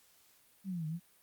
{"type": "linear two-way sweep", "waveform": "sine", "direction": "down then up", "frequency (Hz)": [199.6, 152, 178.7], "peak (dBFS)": -35, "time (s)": [0.64, 1], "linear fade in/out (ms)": 50, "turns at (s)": 0.87, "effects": ["white hiss -66 dBFS RMS until 1.22 s", "Opus 48 kbps"]}